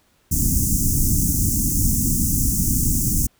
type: band-stop noise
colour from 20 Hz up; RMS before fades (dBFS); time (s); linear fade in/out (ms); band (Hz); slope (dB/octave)
pink; -19; 0.31-3.27; 10; 290 to 6100; 48
effects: pink hiss -61 dBFS RMS until 3.39 s